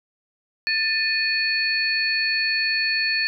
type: tone cluster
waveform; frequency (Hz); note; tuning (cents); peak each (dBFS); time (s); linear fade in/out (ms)
sine; 1777 / 2477 / 4404; A6 / D#7 / C#8; +17 / -8 / -12; -24; 0.67-3.27; 0
effects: none